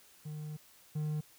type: tone pair in turn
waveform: triangle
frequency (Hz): 152.1 / 152.1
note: D#3 / D#3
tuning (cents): -39 / -39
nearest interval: unison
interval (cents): 0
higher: neither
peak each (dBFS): -37 / -30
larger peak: second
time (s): 0.25-0.57 / 0.95-1.21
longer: first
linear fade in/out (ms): 10
effects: white hiss -61 dBFS RMS until 1.38 s